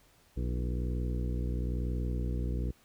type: harmonic tone with a mistuned harmonic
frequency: 61 Hz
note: B1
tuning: 21 cents flat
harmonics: 1 / 2 / 3 / 4 / 5 / 6 / 7 / 8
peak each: -31 / -37 / -41 / -43 / -45 / -47 / -48 / -49 dBFS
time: 0.36-2.72 s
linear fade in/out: 20 ms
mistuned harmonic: 6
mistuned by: -74 cents
effects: pink hiss -64 dBFS RMS until 2.84 s